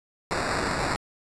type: noise with sample-and-hold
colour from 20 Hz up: violet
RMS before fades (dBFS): -27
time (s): 0.31-0.96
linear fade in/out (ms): 0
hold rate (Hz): 3150
effects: resampled to 22050 Hz